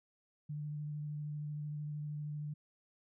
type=tone with vibrato; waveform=sine; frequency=149 Hz; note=D3; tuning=25 cents sharp; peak=-38 dBFS; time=0.49-2.54 s; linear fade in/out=10 ms; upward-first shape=square; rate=13 Hz; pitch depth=11 cents each way; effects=none